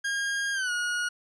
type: tone with pitch glide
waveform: 40% pulse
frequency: 1622 to 1445 Hz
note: G#6 to F#6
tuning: -41 to -41 cents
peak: -26 dBFS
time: 0.04-1.09 s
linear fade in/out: 10 ms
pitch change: -200 cents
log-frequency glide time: 0.53-0.71 s
effects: resampled to 22050 Hz